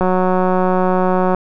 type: click train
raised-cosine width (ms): 1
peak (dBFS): -3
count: 247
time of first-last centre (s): 0.01-1.347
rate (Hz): 184
effects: none